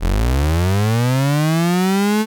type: linear sweep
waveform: 35% pulse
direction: up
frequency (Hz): 38.72 to 220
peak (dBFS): -12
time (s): 0-2.26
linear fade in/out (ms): 50
effects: none